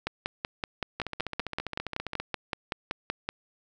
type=two click trains; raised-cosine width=0.3 ms; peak=-13 / -17 dBFS; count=18 / 19; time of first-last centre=0.07-3.29 / 1-2.2 s; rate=5.28 / 15 Hz; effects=none